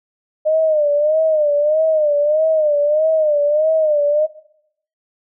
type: tone with vibrato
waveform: sine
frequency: 609 Hz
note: D#5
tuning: 37 cents flat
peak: -12 dBFS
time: 0.45-4.27 s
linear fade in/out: 20 ms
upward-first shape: sine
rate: 1.6 Hz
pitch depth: 86 cents each way
effects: noise-tail reverb RT60 0.7 s tail -18 dB re dry